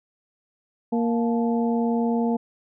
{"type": "harmonic tone with a mistuned harmonic", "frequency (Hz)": 233.1, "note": "A#3", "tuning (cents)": 0, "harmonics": [1, 2, 3, 4], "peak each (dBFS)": [-21, -27, -31, -33], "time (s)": [0.92, 2.37], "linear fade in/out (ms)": 10, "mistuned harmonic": 4, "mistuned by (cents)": -120, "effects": []}